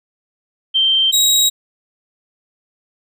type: tone pair in turn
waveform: sine / 25% pulse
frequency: 3136 / 3817 Hz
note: G7 / A#7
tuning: 0 / +40 cents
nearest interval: minor third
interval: 340 cents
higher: second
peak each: -11 / -7 dBFS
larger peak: second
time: 0.74-1.12 / 1.12-1.5 s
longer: neither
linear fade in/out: 20 ms
effects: none